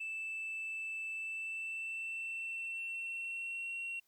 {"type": "tone with pitch glide", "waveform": "sine", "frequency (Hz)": [2641, 2733], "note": ["E7", "F7"], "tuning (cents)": [3, -38], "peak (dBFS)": -36, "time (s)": [0, 4], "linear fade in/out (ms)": 10, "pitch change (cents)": 59, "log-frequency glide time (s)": [1.11, 3.78], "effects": ["tanh soft clip ceiling -36 dBFS", "white hiss -75 dBFS RMS until 4.07 s"]}